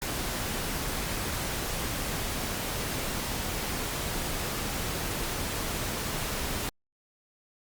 pink noise, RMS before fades -32 dBFS, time 0.02-6.69 s, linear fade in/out 0 ms, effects Opus 48 kbps

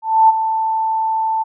sine tone with ADSR envelope, 886 Hz, A5, 12 cents sharp, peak -5 dBFS, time 0.02-1.44 s, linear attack 270 ms, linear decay 24 ms, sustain -10 dB, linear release 22 ms, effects none

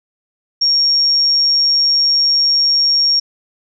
sine tone, 5550 Hz, F8, 12 cents flat, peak -10 dBFS, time 0.61-3.2 s, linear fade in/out 10 ms, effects none

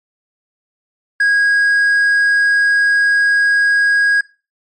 triangle tone, 1644 Hz, G#6, 18 cents flat, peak -8 dBFS, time 1.2-4.21 s, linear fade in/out 5 ms, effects noise-tail reverb RT60 0.3 s tail -19 dB re dry + MP3 48 kbps

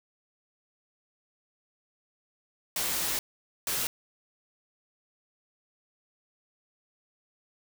white noise bursts at uneven times, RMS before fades -30 dBFS, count 2, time 2.76-3.19 / 3.67-3.87 s, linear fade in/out 2 ms, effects none

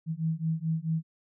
sine beating tone pair, 159 / 163.6 Hz, D#3 / E3, +38 / -13 cents, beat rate 4.6 Hz, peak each -30 / -30 dBFS, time 0.06-1.03 s, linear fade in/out 50 ms, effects none

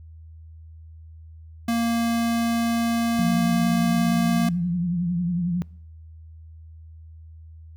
square tone, 232.2 Hz, A#3, 7 cents flat, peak -21 dBFS, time 1.68-4.49 s, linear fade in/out 5 ms
sine tone with vibrato, 174.7 Hz, F3, 1 cent sharp, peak -21 dBFS, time 3.19-5.62 s, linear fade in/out 0 ms, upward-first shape triangle, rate 11 Hz, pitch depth 81 cents each way
effects noise-tail reverb RT60 0.7 s tail -25 dB re dry + added 80 Hz sine -41 dBFS peak until 7.76 s

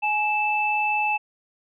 sine tone pair together, 841 / 2637 Hz, G#5 / E7, +22 / 0 cents, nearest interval octave + minor sixth, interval 1978 cents, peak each -23 dBFS, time 0.02-1.18 s, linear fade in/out 20 ms, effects none

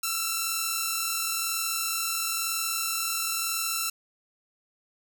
5% pulse tone pair together, 1318.5 / 1359.5 Hz, E6 / F6, 0 / -47 cents, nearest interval minor second, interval 53 cents, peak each -18 dBFS, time 0.03-3.9 s, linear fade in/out 5 ms, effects none

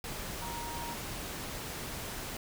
sine tone in noise, 940 Hz, A#5, 14 cents sharp, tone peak -40 dBFS, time 0.42-0.94 s, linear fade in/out 2 ms, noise pink, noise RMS -40 dBFS, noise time 0.04-2.37 s, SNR -3 dB, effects none

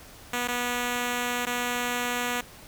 5% pulse tone with dropouts, 244 Hz, B3, 21 cents flat, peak -15 dBFS, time 0.33-2.41 s, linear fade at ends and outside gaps 5 ms, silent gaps 0.476-0.483 / 1.455-1.467 s, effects pink hiss -48 dBFS RMS until 2.67 s

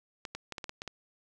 clicks, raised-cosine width 0.2 ms, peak -21 dBFS, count 8, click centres 0.252 / 0.35 / 0.523 / 0.582 / 0.642 / 0.694 / 0.819 / 0.877 s, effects none

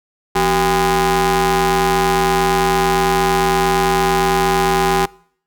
sawtooth ring-modulated tone, 212.8 Hz, G#3, 42 cents sharp, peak -6 dBFS, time 0.35-5.06 s, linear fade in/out 10 ms, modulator 594 Hz, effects noise-tail reverb RT60 0.6 s tail -24 dB re dry

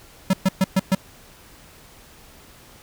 square tone bursts, 190 Hz, F#3, 46 cents sharp, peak -15 dBFS, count 5, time 0.3-0.95 s, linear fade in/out 5 ms, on 34 ms, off 120 ms, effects pink hiss -48 dBFS RMS until 2.82 s

